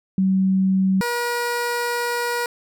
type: tone pair in turn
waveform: sine / 15% pulse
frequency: 190.2 / 479.3 Hz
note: F#3 / A#4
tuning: +48 / +48 cents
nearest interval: octave + major third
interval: 1600 cents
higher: second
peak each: -15 dBFS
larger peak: neither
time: 0.18-1.01 / 1.01-2.46 s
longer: second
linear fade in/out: 2 ms
effects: none